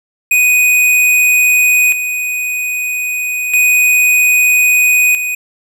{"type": "tone with tremolo", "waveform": "square", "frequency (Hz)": 2489, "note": "D#7", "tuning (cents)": 0, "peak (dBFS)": -8, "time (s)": [0.31, 5.35], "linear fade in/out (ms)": 5, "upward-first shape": "square", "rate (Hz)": 0.31, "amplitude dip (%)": 60, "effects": []}